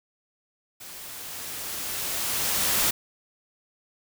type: noise with level ramp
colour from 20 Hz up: white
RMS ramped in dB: -42 to -22 dBFS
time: 0.8-2.91 s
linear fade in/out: 10 ms
effects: none